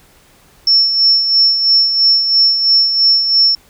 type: tone with tremolo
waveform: sine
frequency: 5400 Hz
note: E8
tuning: 41 cents sharp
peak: -6 dBFS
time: 0.67-3.55 s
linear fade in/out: 2 ms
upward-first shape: sine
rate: 3 Hz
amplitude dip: 55%
effects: pink hiss -48 dBFS RMS until 3.69 s